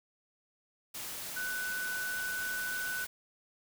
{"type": "tone in noise", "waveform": "sine", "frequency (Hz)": 1494, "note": "F#6", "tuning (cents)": 16, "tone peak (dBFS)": -34, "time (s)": [1.36, 3.05], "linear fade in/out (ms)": 10, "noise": "white", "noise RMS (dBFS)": -41, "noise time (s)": [0.94, 3.07], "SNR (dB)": 4, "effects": []}